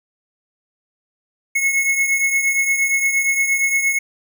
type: beating tone pair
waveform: square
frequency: 2181 / 2189.6 Hz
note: C#7 / C#7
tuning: -29 / -22 cents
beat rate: 8.6 Hz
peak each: -17 / -24 dBFS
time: 1.55-3.99 s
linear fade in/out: 10 ms
effects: none